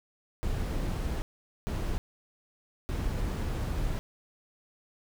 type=noise bursts at uneven times; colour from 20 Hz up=brown; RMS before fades=-31 dBFS; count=3; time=0.43-1.22 / 1.67-1.98 / 2.89-3.99 s; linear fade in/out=0 ms; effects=none